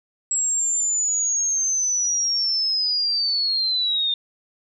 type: linear sweep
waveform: sine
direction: down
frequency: 7710 to 3616 Hz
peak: -19 dBFS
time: 0.31-4.14 s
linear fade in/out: 2 ms
effects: none